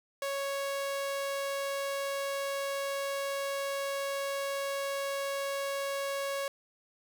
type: tone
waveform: sawtooth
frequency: 554.4 Hz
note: C#5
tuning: in tune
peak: -28 dBFS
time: 0.22-6.48 s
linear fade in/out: 2 ms
effects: none